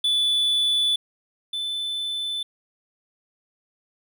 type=tone pair in turn; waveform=triangle; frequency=3470 / 3516 Hz; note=A7 / A7; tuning=-25 / -2 cents; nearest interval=unison; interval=23 cents; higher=second; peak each=-17 / -24 dBFS; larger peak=first; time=0.04-0.96 / 1.53-2.43 s; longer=first; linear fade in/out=5 ms; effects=none